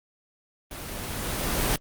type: noise with level ramp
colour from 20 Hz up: pink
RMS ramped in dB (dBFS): -38 to -23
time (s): 0.71-1.76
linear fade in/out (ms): 2
effects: Opus 24 kbps